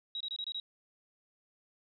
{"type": "tone bursts", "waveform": "sine", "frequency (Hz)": 3836, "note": "A#7", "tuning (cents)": 49, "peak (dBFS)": -35, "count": 6, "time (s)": [0.15, 0.6], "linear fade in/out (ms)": 2, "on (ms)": 55, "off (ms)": 24, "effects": []}